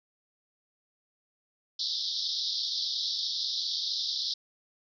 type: band-pass noise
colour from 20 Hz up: pink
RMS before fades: -32 dBFS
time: 1.79-4.34 s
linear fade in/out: 5 ms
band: 3500 to 5400 Hz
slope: 96 dB/octave
effects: none